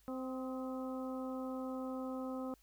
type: harmonic tone with a mistuned harmonic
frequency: 260 Hz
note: C4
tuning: 11 cents flat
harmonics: 1 / 2 / 3 / 4 / 5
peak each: -40 / -44 / -51 / -53 / -51 dBFS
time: 0.08-2.54 s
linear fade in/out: 0 ms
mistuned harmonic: 5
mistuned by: -36 cents
effects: added 50 Hz sine -68 dBFS peak until 2.62 s + white hiss -71 dBFS RMS until 2.62 s